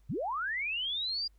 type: linear sweep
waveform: sine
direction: up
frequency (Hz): 82.41 to 4876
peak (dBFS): -31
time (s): 0.09-1.28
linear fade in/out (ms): 10
effects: added 50 Hz sine -59 dBFS peak until 1.38 s + pink hiss -75 dBFS RMS until 1.38 s